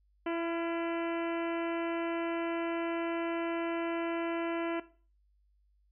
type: harmonic tone with a mistuned harmonic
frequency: 335.1 Hz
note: E4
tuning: 29 cents sharp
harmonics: 1 / 2 / 3 / 4 / 5 / 6 / 7 / 8 / 9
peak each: -32 / -38 / -42 / -44 / -46 / -48 / -49 / -50 / -51 dBFS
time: 0.26-4.8 s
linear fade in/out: 5 ms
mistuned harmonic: 4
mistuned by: +36 cents
effects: noise-tail reverb RT60 0.4 s tail -17 dB re dry + added 50 Hz sine -66 dBFS peak until 5.91 s